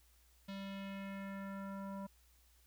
square tone with low-pass filter sweep, 196 Hz, G3, in tune, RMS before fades -45 dBFS, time 0.48-2.07 s, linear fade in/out 10 ms, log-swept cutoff 3900 to 970 Hz, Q 2.2, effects added 60 Hz sine -67 dBFS peak until 2.66 s + white hiss -71 dBFS RMS until 2.66 s

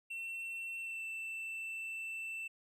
triangle tone with pitch glide, 2703 to 2667 Hz, E7 to E7, +43 to +20 cents, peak -38 dBFS, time 0.1-2.48 s, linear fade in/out 10 ms, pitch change -23 cents, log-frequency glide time 0.78-1.04 s, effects none

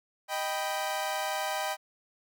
sawtooth chord, Eb augmented, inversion none, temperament equal, 622.3 / 784 / 987.8 Hz, Eb5 / G5 / B5, 0 / 0 / 0 cents, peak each -31 / -29 / -33 dBFS, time 0.28-1.77 s, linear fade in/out 50 ms, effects none

